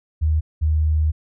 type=tone pair in turn; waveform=sine; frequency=77.78 / 77.48 Hz; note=D#2 / D#2; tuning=0 / -7 cents; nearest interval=unison; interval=7 cents; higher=first; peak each=-15 dBFS; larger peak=neither; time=0.21-0.41 / 0.61-1.12 s; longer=second; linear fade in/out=20 ms; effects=none